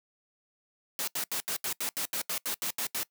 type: noise bursts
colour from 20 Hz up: white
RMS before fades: -32 dBFS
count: 13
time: 0.99-3.031 s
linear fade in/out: 0 ms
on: 85 ms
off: 78 ms
effects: noise-tail reverb RT60 0.1 s tail -22 dB re dry + high-pass 150 Hz 12 dB/octave